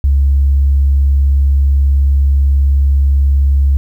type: tone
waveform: sine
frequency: 69.3 Hz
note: C#2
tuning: in tune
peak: -6 dBFS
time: 0.04-3.77 s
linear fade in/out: 0 ms
effects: tanh soft clip ceiling -3 dBFS + 8-bit